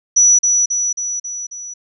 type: tone with echo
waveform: sine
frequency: 5900 Hz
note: F#8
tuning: 6 cents flat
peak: -7 dBFS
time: 0.16-0.39 s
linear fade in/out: 10 ms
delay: 270 ms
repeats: 5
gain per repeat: -4 dB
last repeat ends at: 1.74 s
effects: none